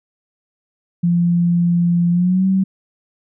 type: tone with pitch glide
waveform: sine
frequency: 172.8 to 190.63 Hz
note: F3 to G3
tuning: -18 to -48 cents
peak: -12 dBFS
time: 1.03-2.64 s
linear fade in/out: 10 ms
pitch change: +170 cents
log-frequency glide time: 2.11-2.46 s
effects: none